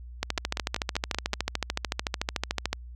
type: two click trains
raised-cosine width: 0.2 ms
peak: -9 / -12 dBFS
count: 35 / 6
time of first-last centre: 0.23-2.73 / 0.38-1.338 s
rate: 13.6 / 5.22 Hz
effects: added 60 Hz sine -40 dBFS peak until 2.95 s